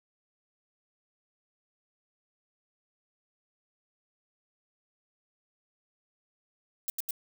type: noise bursts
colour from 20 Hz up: violet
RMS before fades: -32 dBFS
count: 3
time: 6.88-7.108 s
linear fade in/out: 0 ms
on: 20 ms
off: 84 ms
effects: none